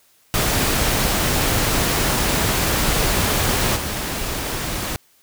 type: noise with level steps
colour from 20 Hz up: pink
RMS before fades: -19 / -25 dBFS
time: 0.34-4.96 s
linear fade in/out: 0 ms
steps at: 3.75 s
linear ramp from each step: 20 ms
effects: white hiss -57 dBFS RMS until 5.22 s